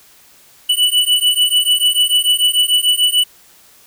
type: beating tone pair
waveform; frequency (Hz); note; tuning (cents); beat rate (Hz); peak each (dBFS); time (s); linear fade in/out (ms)
square; 2960 / 2966.8; F#7 / F#7; 0 / +4; 6.8; -15; 0.69-3.24; 10
effects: white hiss -47 dBFS RMS until 3.86 s